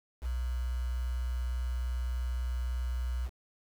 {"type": "tone with quantisation", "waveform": "sine", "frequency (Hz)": 61.74, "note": "B1", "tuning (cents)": 0, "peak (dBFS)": -30, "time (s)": [0.21, 3.3], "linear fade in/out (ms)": 50, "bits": 8, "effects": []}